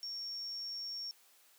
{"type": "tone", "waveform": "sine", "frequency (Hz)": 5510, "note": "F8", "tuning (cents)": -24, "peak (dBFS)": -39, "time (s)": [0.03, 1.11], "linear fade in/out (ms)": 0, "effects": ["white hiss -65 dBFS RMS until 1.58 s", "high-pass 400 Hz 12 dB/octave"]}